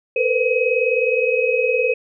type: tone cluster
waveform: sine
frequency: 451.8 / 491.5 / 511 / 2541 Hz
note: A4 / B4 / C5 / D#7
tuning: +46 / -8 / -41 / +36 cents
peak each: -21 dBFS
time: 0.16-1.94 s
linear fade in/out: 5 ms
effects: none